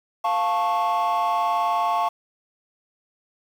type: chord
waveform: triangle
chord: F augmented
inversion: none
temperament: equal with one note detuned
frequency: 698.5 / 880 / 1101.1 Hz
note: F5 / A5 / C#6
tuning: 0 / 0 / -12 cents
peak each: -21 dBFS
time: 0.24-2.09 s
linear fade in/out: 10 ms
effects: tanh soft clip ceiling -14 dBFS + 8-bit